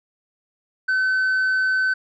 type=tone with tanh clipping; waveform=sine; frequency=1523 Hz; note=F#6; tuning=50 cents sharp; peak=-18 dBFS; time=0.88-1.94 s; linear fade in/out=10 ms; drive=2 dB; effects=none